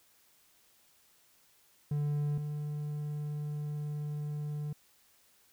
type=tone pair in turn; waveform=triangle; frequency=146.83 / 148.45 Hz; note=D3 / D3; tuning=0 / +19 cents; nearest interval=unison; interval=19 cents; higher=second; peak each=-27 / -32 dBFS; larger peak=first; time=1.91-2.38 / 2.38-4.73 s; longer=second; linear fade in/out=5 ms; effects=white hiss -66 dBFS RMS until 5.52 s